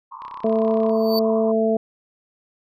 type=band-pass noise; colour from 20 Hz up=white; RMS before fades=-36 dBFS; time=0.11-1.52 s; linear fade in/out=10 ms; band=930 to 1100 Hz; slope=96 dB/octave
type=click train; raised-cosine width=0.3 ms; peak=-27 dBFS; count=23; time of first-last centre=0.22-0.895 s; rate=32.6 Hz
type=harmonic tone; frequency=221.9 Hz; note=A3; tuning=15 cents sharp; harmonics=1 / 2 / 3; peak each=-21 / -20 / -21 dBFS; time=0.44-1.77 s; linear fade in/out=5 ms
type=tone with exponential growth; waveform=square; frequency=4553 Hz; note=C#8; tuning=45 cents sharp; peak=-22 dBFS; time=0.89-1.19 s; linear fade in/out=1 ms; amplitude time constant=64 ms
effects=none